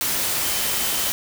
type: tone in noise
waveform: sine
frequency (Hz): 3070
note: G7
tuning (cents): -37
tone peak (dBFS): -34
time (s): 0.44-1.1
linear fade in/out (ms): 0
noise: white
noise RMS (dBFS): -23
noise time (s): 0.01-1.12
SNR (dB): -14
effects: none